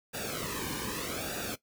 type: noise with flanger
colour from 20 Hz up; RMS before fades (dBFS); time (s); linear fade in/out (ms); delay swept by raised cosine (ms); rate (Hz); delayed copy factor
pink; -36; 0.13-1.56; 20; 0.94 to 1.52; 0.82; -0.85
effects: noise-tail reverb RT60 0.1 s tail -17 dB re dry